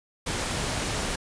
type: noise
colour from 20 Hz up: pink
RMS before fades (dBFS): -29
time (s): 0.26-1.16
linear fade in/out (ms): 10
effects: resampled to 22050 Hz